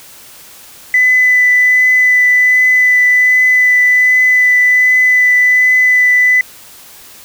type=tone with vibrato; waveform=sine; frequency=2000 Hz; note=B6; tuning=21 cents sharp; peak=-5 dBFS; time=0.94-6.41 s; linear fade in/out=2 ms; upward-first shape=triangle; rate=1.3 Hz; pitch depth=10 cents each way; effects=tanh soft clip ceiling -1 dBFS + white hiss -37 dBFS RMS until 7.24 s